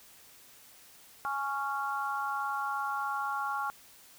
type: harmonic tone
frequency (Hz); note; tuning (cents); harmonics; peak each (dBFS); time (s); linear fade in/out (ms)
277.2; C#4; 0; 3 / 4 / 5; -35 / -35 / -35; 1.25-3.7; 0
effects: white hiss -56 dBFS RMS until 4.18 s